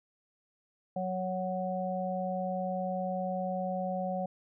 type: harmonic tone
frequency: 185 Hz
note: F#3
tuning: in tune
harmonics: 1 / 3 / 4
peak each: -35 / -35 / -35 dBFS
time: 0.96-4.26 s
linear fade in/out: 5 ms
effects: none